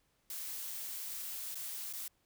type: noise with dropouts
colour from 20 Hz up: blue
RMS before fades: -42 dBFS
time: 0.3-2.08 s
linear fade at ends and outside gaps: 2 ms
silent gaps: 1.546-1.554 / 1.928-1.935 s
effects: pink hiss -75 dBFS RMS until 2.25 s